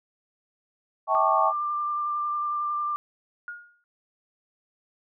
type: chord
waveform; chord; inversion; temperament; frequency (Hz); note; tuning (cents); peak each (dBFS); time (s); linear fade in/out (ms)
sine; A dominant seventh; second; equal with one note detuned; 644.2 / 784 / 880 / 1108.7; E5 / G5 / A5 / C#6; -40 / 0 / 0 / 0; -26 / -26 / -26 / -23; 1.07-1.53; 50
type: tone with vibrato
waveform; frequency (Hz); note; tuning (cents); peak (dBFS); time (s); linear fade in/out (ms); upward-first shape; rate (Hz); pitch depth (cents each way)
sine; 1188; D6; +20; -25; 1.15-2.96; 0; sine; 11; 13
type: tone with exponential decay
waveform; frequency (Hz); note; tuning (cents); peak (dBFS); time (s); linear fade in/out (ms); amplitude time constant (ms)
sine; 1430; F6; +41; -31; 3.48-3.84; 1; 78
effects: none